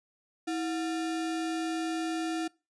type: tone with sample-and-hold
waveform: sine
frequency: 324.3 Hz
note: E4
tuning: 28 cents flat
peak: -29 dBFS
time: 0.47-2.48 s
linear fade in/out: 10 ms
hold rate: 1050 Hz
effects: noise-tail reverb RT60 0.3 s tail -25 dB re dry + resampled to 22050 Hz